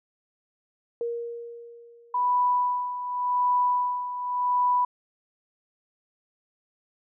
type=tone with exponential decay; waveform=sine; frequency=470 Hz; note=A#4; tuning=14 cents sharp; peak=-25 dBFS; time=1.01-2.62 s; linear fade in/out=1 ms; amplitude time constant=350 ms
type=tone with tremolo; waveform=sine; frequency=987.8 Hz; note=B5; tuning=in tune; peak=-19 dBFS; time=2.14-4.85 s; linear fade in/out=5 ms; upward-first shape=sine; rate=0.88 Hz; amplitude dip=70%
effects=none